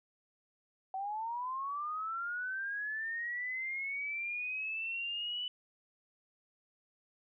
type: linear sweep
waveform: sine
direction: up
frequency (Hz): 753 to 2988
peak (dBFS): -35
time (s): 0.94-5.48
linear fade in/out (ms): 2
effects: none